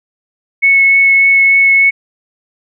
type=tone with vibrato; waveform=sine; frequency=2200 Hz; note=C#7; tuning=14 cents flat; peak=-5 dBFS; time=0.62-1.91 s; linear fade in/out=20 ms; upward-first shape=triangle; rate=3.4 Hz; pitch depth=8 cents each way; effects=none